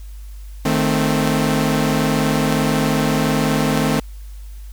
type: chord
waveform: sawtooth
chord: A diminished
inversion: second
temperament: equal with one note detuned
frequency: 154.4 / 220 / 261.6 Hz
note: Eb3 / A3 / C4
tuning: -13 / 0 / 0 cents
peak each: -16 dBFS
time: 0.65-4 s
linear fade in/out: 5 ms
effects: added 50 Hz sine -31 dBFS peak until 4.72 s + white hiss -51 dBFS RMS until 4.72 s

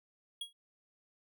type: tone with exponential decay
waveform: square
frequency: 3300 Hz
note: G#7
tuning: 12 cents flat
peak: -35 dBFS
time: 0.41-0.53 s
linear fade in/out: 5 ms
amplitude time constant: 26 ms
effects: none

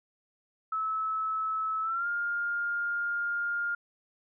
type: tone with pitch glide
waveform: sine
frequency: 1300 to 1409.5 Hz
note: E6 to F6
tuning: -24 to +16 cents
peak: -28 dBFS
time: 0.72-3.75 s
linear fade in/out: 5 ms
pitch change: +140 cents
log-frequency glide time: 1.82-2.07 s
effects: none

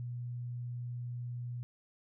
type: tone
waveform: sine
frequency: 121.6 Hz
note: B2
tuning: 26 cents flat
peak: -37 dBFS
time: 0-1.63 s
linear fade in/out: 0 ms
effects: none

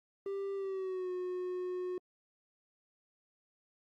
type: tone with pitch glide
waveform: triangle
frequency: 394.1 to 363.5 Hz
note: G4 to F#4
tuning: +9 to -31 cents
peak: -33 dBFS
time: 0.26-1.98 s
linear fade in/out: 2 ms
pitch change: -140 cents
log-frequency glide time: 0.55-1.11 s
effects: Opus 32 kbps

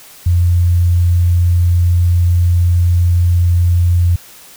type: tone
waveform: sine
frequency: 87.31 Hz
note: F2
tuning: in tune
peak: -8 dBFS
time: 0.26-4.16 s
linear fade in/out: 5 ms
effects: white hiss -39 dBFS RMS until 4.56 s

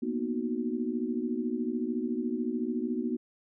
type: chord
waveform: sine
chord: B major seventh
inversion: third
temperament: equal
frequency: 233.1 / 246.9 / 311.1 / 370 Hz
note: A#3 / B3 / D#4 / F#4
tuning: 0 / 0 / 0 / 0 cents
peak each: -34 / -32 / -36 / -36 dBFS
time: 0.02-3.17 s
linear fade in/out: 10 ms
effects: none

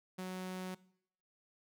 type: tone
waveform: sawtooth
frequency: 185 Hz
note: F#3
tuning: in tune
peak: -36 dBFS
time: 0.18-0.75 s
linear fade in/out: 10 ms
effects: noise-tail reverb RT60 0.7 s tail -21 dB re dry

